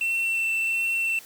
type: tone with vibrato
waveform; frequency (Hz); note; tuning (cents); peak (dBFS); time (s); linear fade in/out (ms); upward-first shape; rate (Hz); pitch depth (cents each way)
triangle; 2691; E7; +35; -21; 0.01-1.19; 2; sine; 1.4; 10
effects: white hiss -47 dBFS RMS until 1.25 s